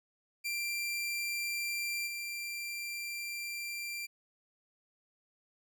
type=tone with level steps; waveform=sawtooth; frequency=2366 Hz; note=D7; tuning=12 cents sharp; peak=-30 / -34 dBFS; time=0.44-4.07 s; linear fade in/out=20 ms; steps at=2.06 s; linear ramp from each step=20 ms; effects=none